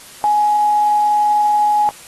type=tone with quantisation; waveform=sine; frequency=837 Hz; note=G#5; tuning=13 cents sharp; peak=-11 dBFS; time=0.24-1.89 s; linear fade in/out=0 ms; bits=6; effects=white hiss -39 dBFS RMS until 2.07 s + AAC 32 kbps